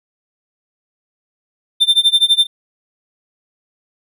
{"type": "tone with tremolo", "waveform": "triangle", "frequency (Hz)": 3580, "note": "A7", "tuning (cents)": 29, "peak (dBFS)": -5, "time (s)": [1.8, 2.47], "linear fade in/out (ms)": 20, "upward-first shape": "sine", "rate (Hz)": 12, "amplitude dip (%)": 95, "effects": []}